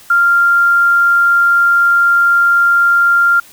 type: tone with quantisation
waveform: sine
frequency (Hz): 1392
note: F6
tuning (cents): -6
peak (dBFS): -7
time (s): 0.1-3.4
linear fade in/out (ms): 5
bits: 6
effects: white hiss -41 dBFS RMS until 3.52 s